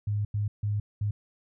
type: tone bursts at uneven times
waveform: sine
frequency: 103.83 Hz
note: G#2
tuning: in tune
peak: -25 dBFS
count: 4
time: 0.07-0.25 / 0.34-0.48 / 0.63-0.8 / 1.01-1.11 s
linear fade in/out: 5 ms
effects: none